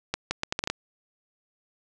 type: accelerating click train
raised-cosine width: 0.2 ms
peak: -9 dBFS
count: 8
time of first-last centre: 0.14-0.7 s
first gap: 170 ms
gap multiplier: 0.73
effects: resampled to 24000 Hz + 7-bit